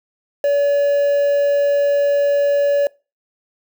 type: tone with quantisation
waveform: triangle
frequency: 570 Hz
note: C#5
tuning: 48 cents sharp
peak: -11 dBFS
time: 0.44-2.87 s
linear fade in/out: 2 ms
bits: 6
effects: noise-tail reverb RT60 0.3 s tail -24 dB re dry